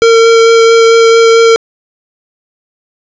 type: tone with vibrato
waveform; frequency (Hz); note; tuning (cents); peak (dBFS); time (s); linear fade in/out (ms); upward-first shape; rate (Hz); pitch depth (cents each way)
square; 456.6; A#4; -36; -3; 0.02-1.56; 0; sine; 4.5; 9
effects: resampled to 16000 Hz + 7-bit